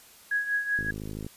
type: tone with tremolo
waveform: sine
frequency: 1661.2 Hz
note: G#6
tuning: in tune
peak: -22 dBFS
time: 0.31-0.91 s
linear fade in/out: 5 ms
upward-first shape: triangle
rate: 5.2 Hz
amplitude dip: 75%
type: click train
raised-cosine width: 3 ms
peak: -24 dBFS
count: 26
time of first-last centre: 0.79-1.265 s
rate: 52.6 Hz
effects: white hiss -53 dBFS RMS until 1.36 s + resampled to 32000 Hz